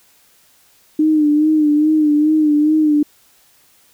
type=tone with vibrato; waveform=sine; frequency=303.7 Hz; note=D#4; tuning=42 cents flat; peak=-10 dBFS; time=0.99-3.03 s; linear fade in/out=5 ms; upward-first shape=sine; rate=2.4 Hz; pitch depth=50 cents each way; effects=white hiss -53 dBFS RMS until 3.93 s